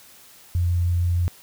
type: tone with vibrato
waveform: sine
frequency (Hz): 87.31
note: F2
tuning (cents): 0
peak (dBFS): -18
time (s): 0.55-1.28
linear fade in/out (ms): 0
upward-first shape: sine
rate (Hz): 6.5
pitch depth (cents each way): 9
effects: white hiss -49 dBFS RMS until 1.42 s